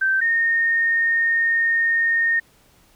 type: tone pair in turn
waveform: sine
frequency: 1555 / 1839.6 Hz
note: G6 / A#6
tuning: -14 / -23 cents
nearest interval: minor third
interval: 291 cents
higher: second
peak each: -16 dBFS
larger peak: neither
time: 0.01-0.21 / 0.21-2.4 s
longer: second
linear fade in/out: 10 ms
effects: pink hiss -56 dBFS RMS until 2.95 s